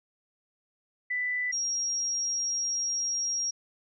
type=tone pair in turn; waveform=sine; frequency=1988 / 5623 Hz; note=B6 / F8; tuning=+11 / +11 cents; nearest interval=octave + tritone; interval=1800 cents; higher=second; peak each=-27 dBFS; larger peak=neither; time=1.1-1.52 / 1.52-3.51 s; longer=second; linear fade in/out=10 ms; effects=none